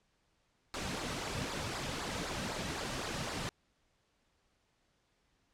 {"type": "noise with flanger", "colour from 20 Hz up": "pink", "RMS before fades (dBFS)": -38, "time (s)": [0.74, 3.49], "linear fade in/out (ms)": 0, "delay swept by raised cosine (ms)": [0.32, 2.92], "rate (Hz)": 3.9, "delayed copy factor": -0.6, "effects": ["pink hiss -75 dBFS RMS until 5.53 s", "low-pass 7000 Hz 12 dB/octave"]}